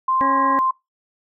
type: tone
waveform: sine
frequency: 1046 Hz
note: C6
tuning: 1 cent flat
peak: -16 dBFS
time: 0.08-0.71 s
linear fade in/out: 5 ms
type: harmonic tone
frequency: 273.3 Hz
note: C#4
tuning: 24 cents flat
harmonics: 1 / 2 / 3 / 4 / 6 / 7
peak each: -24 / -27 / -29 / -30 / -32 / -32 dBFS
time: 0.21-0.59 s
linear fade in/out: 0 ms
effects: noise-tail reverb RT60 0.2 s tail -23 dB re dry